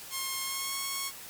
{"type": "tone with pitch glide", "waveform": "5% pulse", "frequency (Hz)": [1071, 1096.7], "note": ["C6", "C#6"], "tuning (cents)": [40, -19], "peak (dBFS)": -20, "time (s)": [0.1, 1.12], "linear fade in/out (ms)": 50, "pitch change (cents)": 41, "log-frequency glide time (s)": [0.41, 0.76], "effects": ["white hiss -45 dBFS RMS until 1.29 s", "MP3 96 kbps"]}